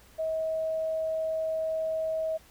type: tone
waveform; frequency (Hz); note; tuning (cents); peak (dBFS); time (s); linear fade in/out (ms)
sine; 639; D#5; +46; -27; 0.18-2.38; 20
effects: added 60 Hz sine -62 dBFS peak until 2.5 s + pink hiss -57 dBFS RMS until 2.5 s